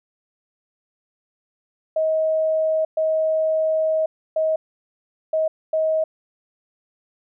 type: tone bursts at uneven times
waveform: sine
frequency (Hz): 633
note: D#5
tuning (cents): +30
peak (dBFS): -17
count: 5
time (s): 1.96-2.85 / 2.97-4.06 / 4.36-4.56 / 5.33-5.48 / 5.73-6.04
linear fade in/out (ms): 5
effects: none